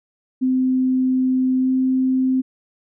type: tone with pitch glide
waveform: sine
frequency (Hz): 258 to 259.8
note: C4 to C4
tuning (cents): -24 to -12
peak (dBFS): -15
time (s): 0.41-2.42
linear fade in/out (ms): 20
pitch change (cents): +12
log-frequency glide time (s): 1.59-1.7
effects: none